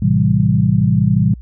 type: chord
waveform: sine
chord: A minor seventh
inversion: none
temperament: equal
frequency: 110 / 130.81 / 164.81 / 196 Hz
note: A2 / C3 / E3 / G3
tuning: 0 / 0 / 0 / 0 cents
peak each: -16 dBFS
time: 0.02-1.34 s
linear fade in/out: 5 ms
effects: added 60 Hz sine -31 dBFS peak until 1.41 s